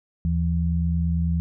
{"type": "tone pair together", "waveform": "sine", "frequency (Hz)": [78.5, 167.88], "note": ["D#2", "E3"], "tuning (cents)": [16, 32], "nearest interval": "octave + minor second", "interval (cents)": 1316, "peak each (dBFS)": [-22, -23], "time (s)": [0.25, 1.4], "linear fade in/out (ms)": 0, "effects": []}